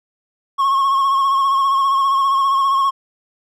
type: tone with vibrato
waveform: triangle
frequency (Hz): 1090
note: C#6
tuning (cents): -29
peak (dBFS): -11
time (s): 0.58-2.91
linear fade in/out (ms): 20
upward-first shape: sine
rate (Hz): 15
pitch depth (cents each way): 39
effects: none

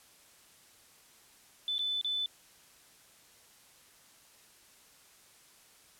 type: tone with dropouts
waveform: sine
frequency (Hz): 3505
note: A7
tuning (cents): -7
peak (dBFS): -30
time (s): 1.68-2.26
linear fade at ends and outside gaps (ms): 1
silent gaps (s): 1.782-1.792 / 2.013-2.046
effects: white hiss -60 dBFS RMS until 5.99 s + low-pass 12000 Hz 12 dB/octave

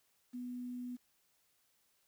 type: tone with quantisation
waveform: sine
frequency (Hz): 246.9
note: B3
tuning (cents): 0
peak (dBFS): -40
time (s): 0.33-0.97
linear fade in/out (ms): 20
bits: 11
effects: white hiss -75 dBFS RMS until 2.07 s

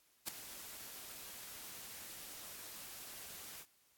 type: noise with ADSR envelope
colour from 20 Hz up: white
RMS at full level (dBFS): -36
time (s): 0.26-3.66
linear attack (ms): 24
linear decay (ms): 3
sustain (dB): -14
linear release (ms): 59
effects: white hiss -72 dBFS RMS until 3.97 s + AAC 64 kbps

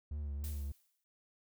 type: tone with vibrato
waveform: triangle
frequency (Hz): 72.6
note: D2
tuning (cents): -19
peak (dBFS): -35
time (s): 0.11-0.72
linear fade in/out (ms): 5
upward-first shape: triangle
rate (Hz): 3.3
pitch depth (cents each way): 61
type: noise with exponential decay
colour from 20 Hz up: blue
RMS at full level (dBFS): -47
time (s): 0.44-1.04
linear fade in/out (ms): 0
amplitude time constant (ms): 130
effects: none

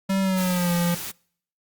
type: tone with pitch glide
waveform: square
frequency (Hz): 193.1 to 173.03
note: G3 to F3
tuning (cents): -26 to -16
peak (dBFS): -21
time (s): 0.09-0.95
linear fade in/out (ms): 10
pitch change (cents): -190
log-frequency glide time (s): 0.21-0.73
type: noise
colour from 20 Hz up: white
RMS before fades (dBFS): -33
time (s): 0.36-1.12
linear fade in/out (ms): 20
effects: noise-tail reverb RT60 0.6 s tail -25 dB re dry + Opus 48 kbps

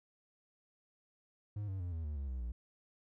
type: tone with pitch steps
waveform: triangle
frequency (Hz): 103.83 / 95.76 / 88.32 / 81.46 / 75.13 / 69.3 / 63.91 / 58.95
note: G#2 / G2 / F2 / E2 / D2 / C#2 / C2 / A#1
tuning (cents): 0 / -40 / +20 / -20 / +40 / 0 / -40 / +20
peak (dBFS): -35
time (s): 1.56-2.52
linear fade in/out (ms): 5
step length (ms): 120
effects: none

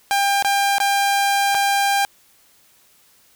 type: tone with dropouts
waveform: sawtooth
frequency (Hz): 798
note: G5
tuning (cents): +31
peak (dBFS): -12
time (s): 0.11-2.05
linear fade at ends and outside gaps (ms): 0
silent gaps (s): 0.424-0.447 / 0.783-0.802 / 1.546-1.55
effects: white hiss -55 dBFS RMS until 3.35 s

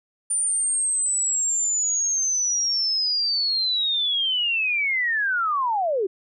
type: linear sweep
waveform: sine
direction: down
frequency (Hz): 9240 to 357.8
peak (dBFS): -20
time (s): 0.3-6.07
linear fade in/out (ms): 10
effects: none

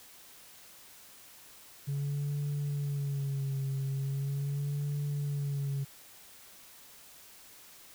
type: tone with vibrato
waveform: sine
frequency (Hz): 140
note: C#3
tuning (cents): +18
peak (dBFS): -28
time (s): 1.87-5.85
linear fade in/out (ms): 20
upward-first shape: sine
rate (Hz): 0.4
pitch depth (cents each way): 55
effects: tanh soft clip ceiling -29 dBFS + white hiss -54 dBFS RMS until 7.94 s

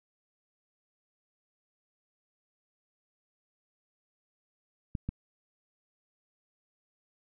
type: clicks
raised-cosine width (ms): 5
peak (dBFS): -20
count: 2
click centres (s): 4.952 / 5.09
effects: none

